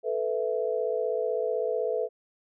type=chord; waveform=sine; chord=A suspended second; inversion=none; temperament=equal with one note detuned; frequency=438 / 493.9 / 659.3 Hz; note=A4 / B4 / E5; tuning=-8 / 0 / 0 cents; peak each=-29 / -29 / -32 dBFS; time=0.03-2.09 s; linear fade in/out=50 ms; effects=none